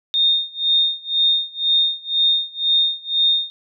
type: tone with tremolo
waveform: sine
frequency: 3667 Hz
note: A#7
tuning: 29 cents flat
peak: -12 dBFS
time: 0.14-3.5 s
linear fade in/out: 0 ms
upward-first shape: sine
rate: 2 Hz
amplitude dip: 95%
effects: none